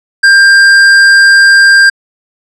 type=tone with tanh clipping; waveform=triangle; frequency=1593 Hz; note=G6; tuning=27 cents sharp; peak=-3 dBFS; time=0.23-1.9 s; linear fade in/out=10 ms; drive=18 dB; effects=low-pass 8000 Hz 12 dB/octave